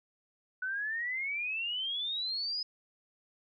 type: exponential sweep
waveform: sine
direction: up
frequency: 1484 to 5070 Hz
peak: -32 dBFS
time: 0.62-2.63 s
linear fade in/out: 5 ms
effects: none